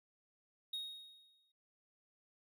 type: tone with exponential decay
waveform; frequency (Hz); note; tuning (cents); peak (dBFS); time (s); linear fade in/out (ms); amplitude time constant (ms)
triangle; 3746; A#7; +8; -36; 0.73-1.52; 5; 170
effects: none